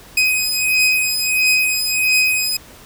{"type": "beating tone pair", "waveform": "sawtooth", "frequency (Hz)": [2512, 2513.5], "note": ["D#7", "D#7"], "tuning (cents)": [16, 17], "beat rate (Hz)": 1.5, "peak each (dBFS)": -14, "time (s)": [0.17, 2.57], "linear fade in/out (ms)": 5, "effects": ["pink hiss -42 dBFS RMS until 2.85 s"]}